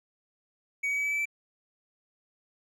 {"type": "tone with pitch steps", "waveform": "triangle", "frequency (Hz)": [2252, 2266, 2281, 2295, 2310, 2325], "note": ["C#7", "C#7", "C#7", "D7", "D7", "D7"], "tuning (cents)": [27, 37, 49, -40, -29, -18], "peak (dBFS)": -25, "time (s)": [0.83, 1.256], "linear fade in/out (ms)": 10, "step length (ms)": 71, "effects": []}